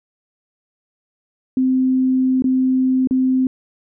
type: tone with dropouts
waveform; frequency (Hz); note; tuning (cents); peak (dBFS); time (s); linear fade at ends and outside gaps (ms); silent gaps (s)
sine; 259.1; C4; -17; -13; 1.57-3.47; 2; 2.422-2.442 / 3.073-3.109
effects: none